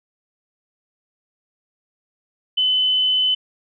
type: tone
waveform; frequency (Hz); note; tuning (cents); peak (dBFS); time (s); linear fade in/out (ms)
sine; 3025; F#7; +38; -15; 2.57-3.35; 10
effects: none